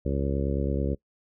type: harmonic tone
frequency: 69.2 Hz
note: C#2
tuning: 2 cents flat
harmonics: 1 / 2 / 3 / 4 / 5 / 6 / 7 / 8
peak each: -28 / -31 / -33 / -34 / -35 / -36 / -36 / -37 dBFS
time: 0.05-0.95 s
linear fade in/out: 10 ms
effects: noise-tail reverb RT60 0.1 s tail -22 dB re dry